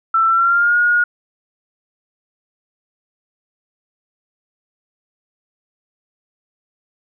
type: tone with pitch glide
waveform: sine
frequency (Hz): 1334 to 1438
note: E6 to F#6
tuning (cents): +20 to -50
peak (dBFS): -11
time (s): 0.14-1.04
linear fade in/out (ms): 5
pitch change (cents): +130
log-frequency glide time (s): 0.27-0.77
effects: none